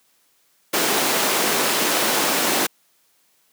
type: high-pass noise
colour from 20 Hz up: pink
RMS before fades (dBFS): -20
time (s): 0.73-2.67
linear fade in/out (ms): 10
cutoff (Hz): 290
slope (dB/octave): 12
effects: white hiss -62 dBFS RMS until 3.52 s + high-pass 150 Hz 12 dB/octave